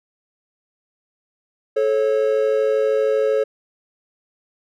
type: tone pair together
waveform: triangle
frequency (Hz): 434.2 / 547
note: A4 / C#5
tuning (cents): -23 / -23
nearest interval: major third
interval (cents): 400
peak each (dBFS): -16 / -17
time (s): 1.76-3.44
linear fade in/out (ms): 10
effects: none